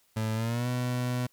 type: tone with pitch glide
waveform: 30% pulse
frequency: 110 to 124.19 Hz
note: A2 to B2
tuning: 0 to +10 cents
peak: -25 dBFS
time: 0.16-1.27 s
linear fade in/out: 10 ms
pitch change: +210 cents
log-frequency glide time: 0.34-0.68 s
effects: white hiss -67 dBFS RMS until 1.32 s